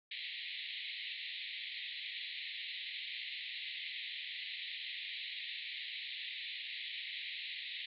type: band-pass noise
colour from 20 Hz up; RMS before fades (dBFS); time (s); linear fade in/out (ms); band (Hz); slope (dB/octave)
white; -44; 0.11-7.86; 5; 1900 to 4100; 96
effects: none